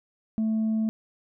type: tone with tanh clipping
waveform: sine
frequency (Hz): 220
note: A3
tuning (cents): 0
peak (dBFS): -23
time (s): 0.38-0.89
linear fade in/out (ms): 0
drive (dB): 1
effects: none